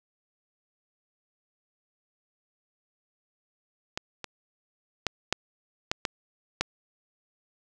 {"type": "clicks", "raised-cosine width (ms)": 0.2, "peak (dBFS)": [-13, -18, -8, -6, -8, -9, -7], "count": 7, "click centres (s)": [3.975, 4.243, 5.067, 5.326, 5.915, 6.052, 6.61], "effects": []}